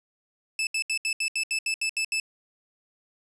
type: tone bursts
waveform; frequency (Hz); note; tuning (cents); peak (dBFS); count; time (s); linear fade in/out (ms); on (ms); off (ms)
sawtooth; 2626; E7; -7; -21; 11; 0.59-2.2; 2; 80; 73
effects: resampled to 24000 Hz + 10-bit